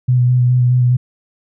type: tone with vibrato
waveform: sine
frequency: 124.5 Hz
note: B2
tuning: 14 cents sharp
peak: -9 dBFS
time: 0.08-0.97 s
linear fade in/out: 10 ms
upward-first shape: square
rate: 4.8 Hz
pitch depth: 16 cents each way
effects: none